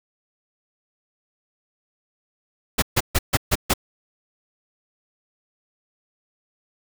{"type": "noise bursts", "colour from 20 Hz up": "pink", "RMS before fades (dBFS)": -18, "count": 6, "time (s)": [2.78, 3.738], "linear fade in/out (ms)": 10, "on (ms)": 43, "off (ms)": 140, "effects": []}